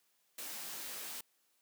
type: noise with comb filter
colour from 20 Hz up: white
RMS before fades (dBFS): -44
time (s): 0.38-1.21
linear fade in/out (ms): 5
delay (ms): 20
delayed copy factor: -0.85
effects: white hiss -75 dBFS RMS until 1.61 s + high-pass 200 Hz 12 dB/octave